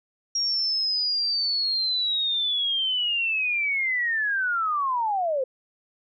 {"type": "linear sweep", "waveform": "sine", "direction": "down", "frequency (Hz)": [5620, 501], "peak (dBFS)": -22, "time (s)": [0.35, 5.44], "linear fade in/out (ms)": 5, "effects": []}